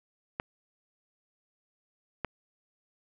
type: clicks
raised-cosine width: 0.5 ms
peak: -16 dBFS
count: 2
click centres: 0.399 / 2.247 s
effects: none